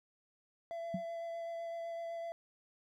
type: tone with vibrato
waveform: triangle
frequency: 672 Hz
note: E5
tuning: 33 cents sharp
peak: -37 dBFS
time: 0.71-2.32 s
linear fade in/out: 0 ms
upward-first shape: sine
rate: 7.9 Hz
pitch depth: 11 cents each way
type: tone with exponential decay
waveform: sine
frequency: 185 Hz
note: F#3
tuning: in tune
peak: -31 dBFS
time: 0.94-1.05 s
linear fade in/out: 5 ms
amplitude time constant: 22 ms
effects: none